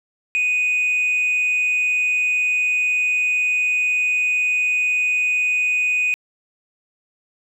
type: tone with amplitude modulation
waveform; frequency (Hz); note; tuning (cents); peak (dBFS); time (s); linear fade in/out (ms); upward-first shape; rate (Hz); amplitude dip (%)
sine; 2489; D#7; 0; -13; 0.35-6.14; 0; sine; 292; 35
effects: tanh soft clip ceiling -14 dBFS + 9-bit